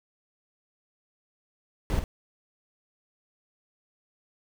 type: noise with echo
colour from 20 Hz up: brown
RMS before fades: -26 dBFS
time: 1.9-1.99 s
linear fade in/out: 0 ms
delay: 49 ms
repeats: 1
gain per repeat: -7 dB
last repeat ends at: 2.039 s
effects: none